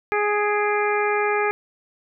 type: harmonic tone with a mistuned harmonic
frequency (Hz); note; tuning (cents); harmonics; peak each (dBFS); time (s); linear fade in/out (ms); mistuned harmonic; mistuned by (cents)
415.8; G#4; +2; 1 / 2 / 3 / 4 / 5 / 6; -22 / -25 / -27 / -28 / -29 / -30; 0.12-1.51; 0; 6; -70
effects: none